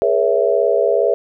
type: chord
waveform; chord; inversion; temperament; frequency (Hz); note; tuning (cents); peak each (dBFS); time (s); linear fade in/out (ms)
sine; A# half-diminished seventh; third; equal with one note detuned; 415.3 / 477.3 / 554.4 / 659.3; G#4 / A#4 / C#5 / E5; 0 / +41 / 0 / 0; -18; 0.02-1.14; 0
effects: none